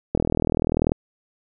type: click train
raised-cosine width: 2 ms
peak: -7 dBFS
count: 32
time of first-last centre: 0.15-0.919 s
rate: 40.3 Hz
effects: none